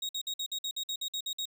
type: tone bursts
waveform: 35% pulse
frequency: 3773 Hz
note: A#7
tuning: 20 cents sharp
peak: -30 dBFS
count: 12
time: 0.02-1.455 s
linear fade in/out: 5 ms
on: 71 ms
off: 53 ms
effects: none